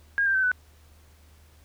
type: tone with pitch steps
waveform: sine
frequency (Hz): 1625 / 1580.6 / 1537.3 / 1495.3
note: G#6 / G6 / G6 / F#6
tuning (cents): -38 / +14 / -34 / +18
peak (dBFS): -20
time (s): 0.18-0.516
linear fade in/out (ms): 0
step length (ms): 84
effects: added 76 Hz sine -53 dBFS peak until 1.64 s + pink hiss -60 dBFS RMS until 1.64 s